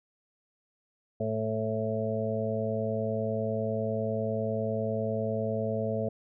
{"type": "harmonic tone", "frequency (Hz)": 110, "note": "A2", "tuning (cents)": 0, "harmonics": [1, 2, 4, 5, 6], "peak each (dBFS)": [-34, -34, -34, -34, -34], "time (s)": [1.2, 6.09], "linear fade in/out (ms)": 5, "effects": []}